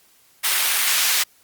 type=high-pass noise; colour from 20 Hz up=pink; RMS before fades=-19 dBFS; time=0.43-1.24 s; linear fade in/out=20 ms; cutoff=1800 Hz; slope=12 dB/octave; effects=white hiss -56 dBFS RMS until 1.43 s + Opus 48 kbps